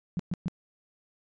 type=tone bursts; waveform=sine; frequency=175.6 Hz; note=F3; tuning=10 cents sharp; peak=-26 dBFS; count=3; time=0.17-0.482 s; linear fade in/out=0 ms; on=24 ms; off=120 ms; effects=resampled to 16000 Hz